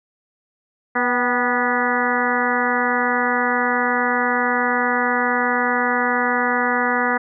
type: harmonic tone with a mistuned harmonic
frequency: 244.7 Hz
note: B3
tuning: 16 cents flat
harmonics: 1 / 2 / 3 / 4 / 5 / 6 / 7 / 8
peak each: -25 / -25 / -25 / -25 / -25 / -25 / -25 / -25 dBFS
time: 0.95-7.18 s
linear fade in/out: 10 ms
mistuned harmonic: 3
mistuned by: +48 cents
effects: none